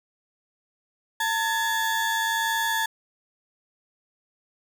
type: tone pair together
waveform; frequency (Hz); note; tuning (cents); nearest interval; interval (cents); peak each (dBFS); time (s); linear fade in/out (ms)
35% pulse; 900.5 / 1700; A5 / G#6; +40 / +40; major seventh; 1100; -24; 1.2-2.86; 5
effects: none